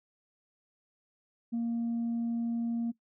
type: tone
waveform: sine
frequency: 233.1 Hz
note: A#3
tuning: in tune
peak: -27 dBFS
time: 1.52-2.92 s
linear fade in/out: 20 ms
effects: noise-tail reverb RT60 0.1 s tail -19 dB re dry + tanh soft clip ceiling -27 dBFS